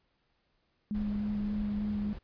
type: tone with vibrato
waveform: sine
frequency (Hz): 207.7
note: G#3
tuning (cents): 0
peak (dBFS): -30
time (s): 0.91-2.13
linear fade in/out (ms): 0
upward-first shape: square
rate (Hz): 3.4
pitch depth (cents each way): 11
type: noise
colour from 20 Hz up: brown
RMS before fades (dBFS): -42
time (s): 0.94-2.19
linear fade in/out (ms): 10
effects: pink hiss -75 dBFS RMS until 2.23 s + resampled to 11025 Hz

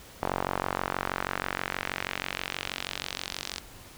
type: tone with band-pass filter sweep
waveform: sawtooth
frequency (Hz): 46.25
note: F#1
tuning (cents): 0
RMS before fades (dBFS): -34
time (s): 0.22-3.6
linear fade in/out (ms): 10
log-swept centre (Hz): 850 to 4900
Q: 1.4
effects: pink hiss -49 dBFS RMS until 3.97 s

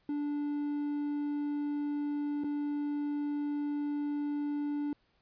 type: tone with dropouts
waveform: triangle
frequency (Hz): 291.7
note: D4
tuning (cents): -12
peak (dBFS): -29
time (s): 0.09-4.93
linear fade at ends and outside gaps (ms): 2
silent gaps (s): 2.437-2.443
effects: pink hiss -72 dBFS RMS until 5.21 s + resampled to 11025 Hz

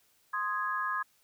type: chord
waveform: sine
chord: Ab major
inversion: first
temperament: equal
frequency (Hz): 1046.5 / 1244.5 / 1661.2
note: C6 / Eb6 / Ab6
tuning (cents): 0 / 0 / 0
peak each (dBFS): -34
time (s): 0.33-1.03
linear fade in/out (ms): 10
effects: white hiss -68 dBFS RMS until 1.23 s

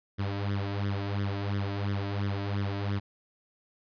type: tone with flanger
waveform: sawtooth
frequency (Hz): 100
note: G2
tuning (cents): +35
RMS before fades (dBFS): -31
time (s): 0.18-3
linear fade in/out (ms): 20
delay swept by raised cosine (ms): 0.57 to 3.17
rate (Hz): 2.9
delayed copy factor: +0.7
effects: resampled to 11025 Hz

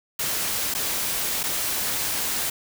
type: noise with dropouts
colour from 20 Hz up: white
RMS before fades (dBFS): -26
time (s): 0.19-2.5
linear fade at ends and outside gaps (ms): 5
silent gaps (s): 0.741-0.748 / 1.432-1.436
effects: none

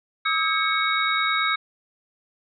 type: tone cluster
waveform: sine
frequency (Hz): 1196 / 1285 / 1615 / 2218 / 3787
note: D6 / E6 / G#6 / C#7 / A#7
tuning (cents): +31 / -45 / -49 / 0 / +27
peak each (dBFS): -33 / -24 / -28 / -25 / -27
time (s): 0.25-1.56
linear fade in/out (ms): 10
effects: none

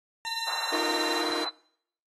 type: tone with pitch glide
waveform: 20% pulse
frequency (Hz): 912 to 918.9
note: A#5 to A#5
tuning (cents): -38 to -25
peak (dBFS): -28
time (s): 0.25-1.21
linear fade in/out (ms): 0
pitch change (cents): +13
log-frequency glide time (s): 0.56-0.82
type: tone with tremolo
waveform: sine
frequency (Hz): 4022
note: B7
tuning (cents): +31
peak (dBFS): -28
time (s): 0.26-1.51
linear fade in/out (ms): 20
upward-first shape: sine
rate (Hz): 19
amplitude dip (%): 90
type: band-pass noise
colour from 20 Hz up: white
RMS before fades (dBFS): -37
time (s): 0.46-1.5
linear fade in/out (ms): 20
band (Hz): 690 to 1400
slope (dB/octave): 24
type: chord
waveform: sawtooth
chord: Eb suspended second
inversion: none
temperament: just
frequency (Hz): 311.1 / 350 / 466.7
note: Eb4 / F4 / Bb4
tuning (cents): 0 / +4 / +2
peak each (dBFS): -31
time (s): 0.72-1.45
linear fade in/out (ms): 10
effects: noise-tail reverb RT60 0.7 s tail -24 dB re dry + AAC 32 kbps

